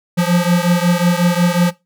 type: beating tone pair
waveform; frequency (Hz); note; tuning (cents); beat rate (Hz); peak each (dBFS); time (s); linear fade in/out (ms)
square; 173 / 178.5; F3 / F3; -16 / +38; 5.5; -15; 0.17-1.71; 20
effects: noise-tail reverb RT60 0.2 s tail -18 dB re dry